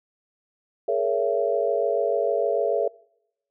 sine chord, A# half-diminished seventh, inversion third, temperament just, 419.5 / 466.2 / 559.4 / 671.3 Hz, G#4 / A#4 / C#5 / E5, +17 / 0 / +16 / +31 cents, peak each -26 dBFS, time 0.88-2.88 s, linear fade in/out 5 ms, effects noise-tail reverb RT60 0.8 s tail -24 dB re dry

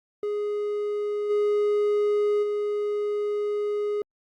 triangle tone with level steps, 415.3 Hz, G#4, in tune, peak -23 / -18 / -22 dBFS, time 0.23-4.02 s, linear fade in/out 2 ms, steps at 1.29 / 2.42 s, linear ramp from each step 20 ms, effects Opus 48 kbps

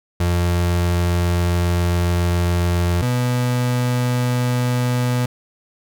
35% pulse tone pair in turn, 87.31 / 123.75 Hz, F2 / B2, 0 / +4 cents, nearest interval tritone, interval 604 cents, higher second, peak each -14 / -15 dBFS, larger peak first, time 0.2-3.02 / 3.02-5.26 s, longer first, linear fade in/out 5 ms, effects none

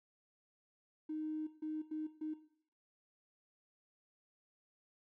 triangle tone bursts at uneven times, 310 Hz, D#4, 6 cents flat, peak -34 dBFS, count 4, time 1.09-1.47 / 1.62-1.82 / 1.91-2.07 / 2.21-2.34 s, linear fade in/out 10 ms, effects noise-tail reverb RT60 0.6 s tail -18 dB re dry + tanh soft clip ceiling -36 dBFS

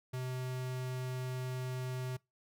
square tone, 127.9 Hz, C3, 39 cents flat, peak -37 dBFS, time 0.13-2.17 s, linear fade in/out 10 ms, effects noise-tail reverb RT60 0.2 s tail -23 dB re dry

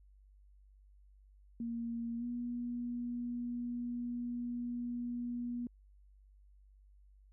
sine tone with pitch glide, 233.1 to 241.2 Hz, A#3 to B3, 0 to -41 cents, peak -36 dBFS, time 1.6-5.67 s, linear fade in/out 2 ms, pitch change +59 cents, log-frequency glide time 2.18-2.24 s, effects added 49 Hz sine -59 dBFS peak until 7.32 s

